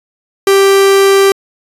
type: tone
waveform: 45% pulse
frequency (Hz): 392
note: G4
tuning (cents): 0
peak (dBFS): -5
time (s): 0.47-1.32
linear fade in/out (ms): 2
effects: resampled to 32000 Hz